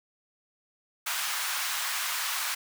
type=high-pass noise; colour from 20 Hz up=pink; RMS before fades=-31 dBFS; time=1.06-2.55 s; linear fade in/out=10 ms; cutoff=1000 Hz; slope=24 dB/octave; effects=none